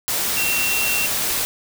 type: tone in noise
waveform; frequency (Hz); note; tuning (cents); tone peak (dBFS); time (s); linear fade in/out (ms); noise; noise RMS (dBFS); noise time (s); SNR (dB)
sine; 2728; F7; -41; -21; 0.37-1.06; 0; white; -22; 0.08-1.45; -2
effects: none